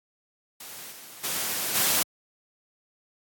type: noise with level steps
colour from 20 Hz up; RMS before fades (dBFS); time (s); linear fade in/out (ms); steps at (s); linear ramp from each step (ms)
white; -41 / -45 / -29 / -23; 0.6-2.03; 5; 0.91 / 1.23 / 1.74; 20
effects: high-pass 100 Hz 12 dB/octave + AAC 64 kbps